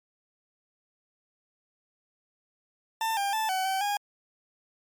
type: tone with pitch steps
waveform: 40% pulse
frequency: 894 / 799 / 878 / 754 / 767 / 818 Hz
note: A5 / G5 / A5 / F#5 / G5 / G#5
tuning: +27 / +33 / -4 / +32 / -38 / -26 cents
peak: -25 dBFS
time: 3.01-3.97 s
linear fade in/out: 2 ms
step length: 160 ms
effects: MP3 96 kbps